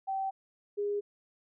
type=tone pair in turn; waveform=sine; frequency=773 / 409.5 Hz; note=G5 / G#4; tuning=-24 / -24 cents; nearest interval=major seventh; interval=1100 cents; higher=first; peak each=-30 / -29 dBFS; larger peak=second; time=0.07-0.31 / 0.77-1.01 s; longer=neither; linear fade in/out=20 ms; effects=none